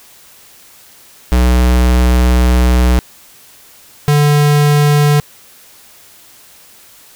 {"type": "tone pair in turn", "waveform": "square", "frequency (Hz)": [61.74, 146.84], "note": ["B1", "D3"], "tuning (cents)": [0, 0], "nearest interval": "octave + minor third", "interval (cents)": 1500, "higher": "second", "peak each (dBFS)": -8, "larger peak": "neither", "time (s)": [[1.32, 2.99], [4.08, 5.2]], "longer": "first", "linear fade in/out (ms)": 0, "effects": ["white hiss -42 dBFS RMS until 7.15 s"]}